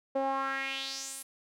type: tone with band-pass filter sweep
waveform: sawtooth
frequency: 270 Hz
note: C#4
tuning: 45 cents flat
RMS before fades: -34 dBFS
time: 0.15-1.23 s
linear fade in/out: 10 ms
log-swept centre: 570 to 11000 Hz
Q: 3.5
effects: none